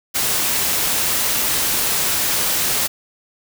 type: noise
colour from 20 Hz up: white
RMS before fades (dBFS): -19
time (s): 0.14-2.88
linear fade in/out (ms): 20
effects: none